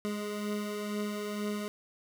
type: beating tone pair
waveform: 25% pulse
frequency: 207.7 / 209.8 Hz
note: G#3 / G#3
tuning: 0 / +18 cents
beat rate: 2.1 Hz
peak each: -30 / -37 dBFS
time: 0.05-1.68 s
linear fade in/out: 0 ms
effects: none